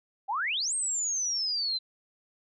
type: exponential two-way sweep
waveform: sine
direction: up then down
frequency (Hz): 743 to 8560 to 4016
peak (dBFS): -27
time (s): 0.28-1.79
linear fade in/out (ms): 20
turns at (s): 0.74
effects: none